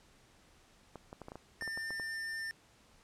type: clicks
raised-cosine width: 1 ms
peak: -31 dBFS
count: 11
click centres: 0.957 / 1.129 / 1.217 / 1.284 / 1.319 / 1.356 / 1.623 / 1.677 / 1.775 / 1.906 / 1.998 s
type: tone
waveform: square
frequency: 1798 Hz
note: A6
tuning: 37 cents sharp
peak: -38 dBFS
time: 1.61-2.51 s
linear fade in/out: 0 ms
effects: pink hiss -64 dBFS RMS until 3.03 s + low-pass 9000 Hz 12 dB/octave